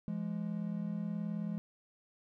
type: tone pair together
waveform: triangle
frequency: 170 / 208.8 Hz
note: F3 / G#3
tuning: -46 / +10 cents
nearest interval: major third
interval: 356 cents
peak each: -36 / -35 dBFS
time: 0.08-1.58 s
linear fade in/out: 0 ms
effects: none